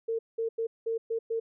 sine tone bursts at uneven times, 454.4 Hz, A#4, 44 cents flat, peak -27 dBFS, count 6, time 0.08-0.19 / 0.38-0.49 / 0.58-0.67 / 0.86-0.98 / 1.1-1.19 / 1.3-1.4 s, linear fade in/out 10 ms, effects none

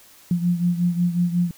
sine beating tone pair, 173.9 / 179.4 Hz, F3 / F3, -7 / +47 cents, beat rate 5.5 Hz, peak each -19 / -24 dBFS, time 0.31-1.51 s, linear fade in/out 2 ms, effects white hiss -50 dBFS RMS until 1.57 s

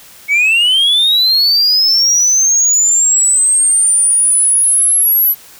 sine linear sweep, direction up, 2210 to 11840 Hz, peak -5 dBFS, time 0.28-5.35 s, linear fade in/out 50 ms, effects tanh soft clip ceiling -7 dBFS + white hiss -39 dBFS RMS until 5.59 s

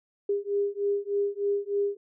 sine beating tone pair, 402.5 / 405.8 Hz, G4 / G#4, +46 / -40 cents, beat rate 3.3 Hz, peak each -28 dBFS, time 0.29-1.97 s, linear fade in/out 5 ms, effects none

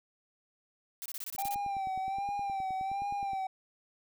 blue noise bursts, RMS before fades -40 dBFS, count 9, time 1.02-1.545 s, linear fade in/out 0 ms, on 37 ms, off 24 ms
click train, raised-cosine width 3 ms, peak -36 dBFS, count 20, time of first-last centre 1.35-3.333 s, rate 9.58 Hz
triangle tone with vibrato, 784 Hz, G5, in tune, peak -30 dBFS, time 1.38-3.47 s, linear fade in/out 5 ms, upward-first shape sine, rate 1.3 Hz, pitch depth 59 cents each way
effects none

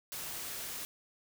white noise, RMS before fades -41 dBFS, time 0.12-0.85 s, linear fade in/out 0 ms, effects none

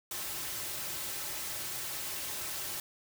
white noise with comb filter, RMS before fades -38 dBFS, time 0.11-2.8 s, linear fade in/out 2 ms, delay 4.2 ms, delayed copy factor -0.55, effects none

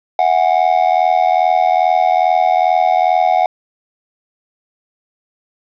triangle tone with amplitude modulation, 733 Hz, F#5, 16 cents flat, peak -4 dBFS, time 0.19-3.46 s, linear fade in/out 2 ms, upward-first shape sine, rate 82.4 Hz, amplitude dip 95%, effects resampled to 11025 Hz + 7-bit

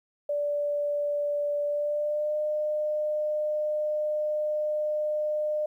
sine tone with pitch glide, 583 to 605.3 Hz, D5 to D#5, -13 to -48 cents, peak -25 dBFS, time 0.29-5.66 s, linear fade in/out 5 ms, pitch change +65 cents, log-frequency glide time 1.65-2.38 s, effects 11-bit

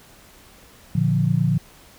sine chord, Bb major, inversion none, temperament equal, 116.54 / 146.83 / 174.61 Hz, Bb2 / D3 / F3, 0 / 0 / 0 cents, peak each -22 / -20 / -21 dBFS, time 0.95-1.58 s, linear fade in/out 5 ms, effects pink hiss -49 dBFS RMS until 1.98 s

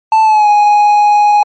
triangle tone with pitch glide, 880 to 831.1 Hz, A5 to G#5, 0 to +1 cents, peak -3 dBFS, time 0.12-1.43 s, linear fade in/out 2 ms, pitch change -99 cents, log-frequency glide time 0.23-0.48 s, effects MP3 32 kbps

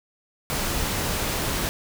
pink noise, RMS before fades -26 dBFS, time 0.5-1.69 s, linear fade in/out 0 ms, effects none

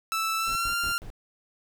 sawtooth tone with pitch glide, 1318.5 to 1390.5 Hz, E6 to F6, 0 to -8 cents, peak -22 dBFS, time 0.12-0.98 s, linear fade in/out 0 ms, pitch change +92 cents, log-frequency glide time 0.37-0.74 s
brown noise bursts, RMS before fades -39 dBFS, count 4, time 0.47-1.102 s, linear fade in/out 0 ms, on 83 ms, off 100 ms
effects none

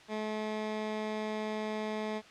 15% pulse tone, 215.1 Hz, A3, 39 cents flat, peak -27 dBFS, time 0.08-2.22 s, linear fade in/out 50 ms, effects white hiss -54 dBFS RMS until 2.3 s + low-pass 4000 Hz 12 dB/octave

